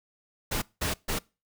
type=noise bursts at uneven times; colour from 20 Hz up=pink; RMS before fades=-29 dBFS; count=3; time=0.51-0.62 / 0.81-0.94 / 1.08-1.19 s; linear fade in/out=10 ms; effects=noise-tail reverb RT60 0.3 s tail -24 dB re dry